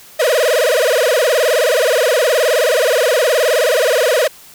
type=tone with vibrato; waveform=45% pulse; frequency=555 Hz; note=C#5; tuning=2 cents sharp; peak=-11 dBFS; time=0.19-4.28 s; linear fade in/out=10 ms; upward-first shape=sine; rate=19 Hz; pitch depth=270 cents each way; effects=white hiss -41 dBFS RMS until 4.54 s